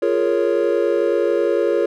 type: chord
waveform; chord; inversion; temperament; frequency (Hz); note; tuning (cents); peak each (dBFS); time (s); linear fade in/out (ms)
triangle; Bb minor seventh; second; equal with one note detuned; 348.2 / 415.3 / 466.2 / 554.4; F4 / Ab4 / Bb4 / Db5; -5 / 0 / 0 / 0; -19; 0.02-1.86; 5
effects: none